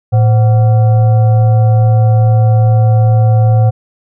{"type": "tone with frequency modulation", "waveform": "sine", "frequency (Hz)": 112.2, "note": "A2", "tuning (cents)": 34, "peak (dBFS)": -5, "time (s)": [0.12, 3.71], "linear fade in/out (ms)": 20, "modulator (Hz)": 633, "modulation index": 0.37, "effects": []}